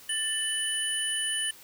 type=tone cluster; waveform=sine; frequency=1767 / 2984 / 9610 Hz; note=A6 / F#7 / D9; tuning=+7 / +14 / +39 cents; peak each=-34 / -30 / -31 dBFS; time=0.09-1.51 s; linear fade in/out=5 ms; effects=white hiss -51 dBFS RMS until 1.63 s